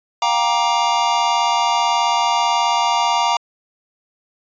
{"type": "chord", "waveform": "square", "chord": "G minor seventh", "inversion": "third", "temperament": "just", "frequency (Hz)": [705.6, 784, 940.8, 1176], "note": ["F5", "G5", "Bb5", "D6"], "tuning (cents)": [18, 0, 16, 2], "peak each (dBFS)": [-23, -24, -18, -24], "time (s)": [0.22, 3.37], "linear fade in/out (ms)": 2, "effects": ["resampled to 16000 Hz"]}